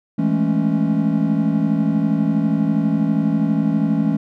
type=chord; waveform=triangle; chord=A major seventh; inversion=second; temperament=equal; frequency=164.81 / 207.7 / 220 / 277.2 Hz; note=E3 / G#3 / A3 / C#4; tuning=0 / 0 / 0 / 0 cents; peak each=-19 dBFS; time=0.18-4.17 s; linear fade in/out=10 ms; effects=none